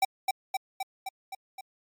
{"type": "tone with echo", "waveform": "square", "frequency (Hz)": 773, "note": "G5", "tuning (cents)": -24, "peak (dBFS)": -21, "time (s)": [0.02, 0.05], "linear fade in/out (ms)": 5, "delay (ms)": 260, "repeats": 6, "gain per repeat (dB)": -3, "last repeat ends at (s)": 1.61, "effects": ["MP3 96 kbps"]}